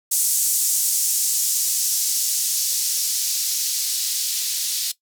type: noise with band-pass filter sweep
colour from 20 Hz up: violet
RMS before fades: -22 dBFS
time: 0.11-4.92 s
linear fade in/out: 10 ms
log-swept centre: 7500 to 4200 Hz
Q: 1.4
effects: noise-tail reverb RT60 0.1 s tail -17 dB re dry